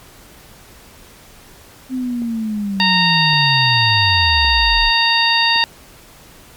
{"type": "linear sweep", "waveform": "sine", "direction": "down", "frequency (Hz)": [261.6, 31.05], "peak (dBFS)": -18, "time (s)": [1.89, 4.92], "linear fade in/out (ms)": 50}
{"type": "click train", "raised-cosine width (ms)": 2, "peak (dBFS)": -22, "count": 4, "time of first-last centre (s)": [2.22, 5.561], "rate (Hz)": 0.898}
{"type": "harmonic tone", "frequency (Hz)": 925, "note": "A#5", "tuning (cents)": -14, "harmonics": [1, 2, 3, 4, 5], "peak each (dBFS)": [-18, -18, -18, -18, -18], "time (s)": [2.8, 5.64], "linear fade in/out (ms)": 0}
{"effects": ["pink hiss -43 dBFS RMS until 6.56 s", "MP3 96 kbps"]}